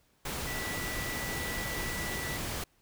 sine tone in noise, 1965 Hz, B6, 9 cents flat, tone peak -38 dBFS, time 0.47-2.37 s, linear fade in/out 5 ms, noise pink, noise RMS -36 dBFS, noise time 0.25-2.64 s, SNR -5 dB, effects pink hiss -69 dBFS RMS until 2.81 s

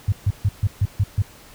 sine tone bursts, 100 Hz, G2, 35 cents sharp, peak -14 dBFS, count 7, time 0.08-1.221 s, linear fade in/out 5 ms, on 43 ms, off 140 ms, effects pink hiss -46 dBFS RMS until 1.54 s

